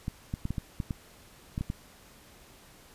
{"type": "clicks", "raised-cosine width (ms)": 5, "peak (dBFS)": -19, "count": 10, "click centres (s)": [0.081, 0.339, 0.454, 0.506, 0.582, 0.802, 0.908, 1.579, 1.61, 1.701], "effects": ["pink hiss -55 dBFS RMS until 2.94 s", "resampled to 32000 Hz"]}